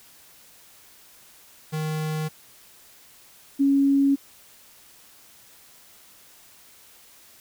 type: tone pair in turn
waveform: square / sine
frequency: 155.56 / 277.2 Hz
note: D#3 / C#4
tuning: 0 / 0 cents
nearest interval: minor seventh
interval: 1000 cents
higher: second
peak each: -26 / -16 dBFS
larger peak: second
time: 1.72-2.29 / 3.59-4.16 s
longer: neither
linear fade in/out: 20 ms
effects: white hiss -52 dBFS RMS until 7.4 s